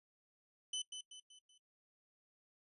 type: tone with echo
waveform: sawtooth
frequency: 3021 Hz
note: F#7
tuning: 35 cents sharp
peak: -34 dBFS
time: 0.73-0.82 s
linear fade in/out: 5 ms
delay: 190 ms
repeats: 4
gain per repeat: -7 dB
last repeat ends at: 1.58 s
effects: noise-tail reverb RT60 0.1 s tail -21 dB re dry + resampled to 24000 Hz